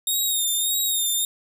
10% pulse tone with vibrato, 3699 Hz, A#7, 14 cents flat, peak -14 dBFS, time 0.07-1.25 s, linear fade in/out 2 ms, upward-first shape sine, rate 1.7 Hz, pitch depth 56 cents each way, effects none

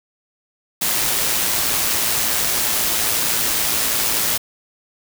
white noise with amplitude modulation, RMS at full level -18 dBFS, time 0.81-4.38 s, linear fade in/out 10 ms, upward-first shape sine, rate 112 Hz, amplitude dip 30%, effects none

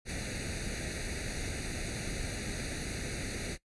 pink noise with comb filter, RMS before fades -37 dBFS, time 0.05-3.58 s, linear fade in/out 50 ms, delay 0.47 ms, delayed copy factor +0.9, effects noise-tail reverb RT60 0.1 s tail -19 dB re dry + resampled to 24000 Hz

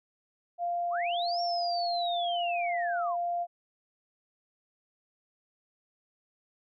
sine tone, 696 Hz, F5, 6 cents flat, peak -28 dBFS, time 0.58-3.47 s, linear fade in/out 50 ms
sine linear two-way sweep, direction up then down, 927 to 5530 to 927 Hz, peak -34 dBFS, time 0.9-3.17 s, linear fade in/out 50 ms, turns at 1.41 s
effects none

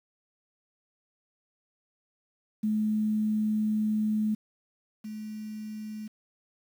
sine tone pair in turn, 214.5 / 214.5 Hz, A3 / A3, -44 / -44 cents, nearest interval unison, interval 0 cents, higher neither, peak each -24 / -35 dBFS, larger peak first, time 2.63-4.35 / 5.04-6.08 s, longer first, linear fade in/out 10 ms, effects 9-bit

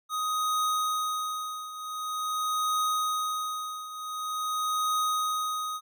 square tone with tremolo, 1251 Hz, D#6, 9 cents sharp, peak -25 dBFS, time 0.09-5.81 s, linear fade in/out 50 ms, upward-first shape triangle, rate 0.46 Hz, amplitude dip 80%, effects none

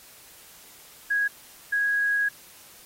sine tone bursts at uneven times, 1653 Hz, G#6, 9 cents flat, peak -21 dBFS, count 2, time 1.1-1.28 / 1.72-2.29 s, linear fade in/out 10 ms, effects white hiss -50 dBFS RMS until 2.85 s + AAC 48 kbps

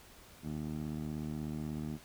15% pulse tone with band-pass filter, 76.4 Hz, D#2, 31 cents flat, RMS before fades -39 dBFS, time 0.42-1.99 s, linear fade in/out 50 ms, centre 210 Hz, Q 1.2, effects pink hiss -57 dBFS RMS until 2.04 s

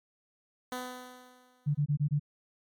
10% pulse tone with exponential decay, 251.2 Hz, B3, 30 cents sharp, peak -25 dBFS, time 0.72-1.83 s, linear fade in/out 1 ms, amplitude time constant 240 ms
sine tone bursts, 146.4 Hz, D3, 5 cents flat, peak -24 dBFS, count 5, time 1.66-2.197 s, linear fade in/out 20 ms, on 89 ms, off 23 ms
effects MP3 96 kbps

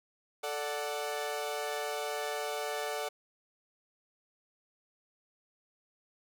sawtooth chord, D major, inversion second, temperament equal, 440 / 587.3 / 740 Hz, A4 / D5 / F#5, 0 / 0 / 0 cents, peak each -34 / -34 / -35 dBFS, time 0.43-3.09 s, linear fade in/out 10 ms, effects none

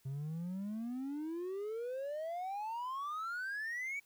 triangle exponential sweep, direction up, 131.2 to 2297 Hz, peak -35 dBFS, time 0.05-4 s, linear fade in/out 10 ms, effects tanh soft clip ceiling -31 dBFS + white hiss -70 dBFS RMS until 4.05 s

